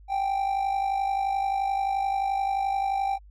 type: tone with amplitude modulation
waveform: triangle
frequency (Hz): 784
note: G5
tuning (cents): 0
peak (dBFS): -19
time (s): 0.08-3.19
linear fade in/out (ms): 50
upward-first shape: sine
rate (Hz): 51.5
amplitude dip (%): 60
effects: added 50 Hz sine -47 dBFS peak until 3.3 s